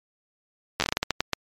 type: slowing click train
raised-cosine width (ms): 0.2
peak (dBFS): -5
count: 12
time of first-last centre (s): 0.8-1.333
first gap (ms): 10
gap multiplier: 1.29
effects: MP3 96 kbps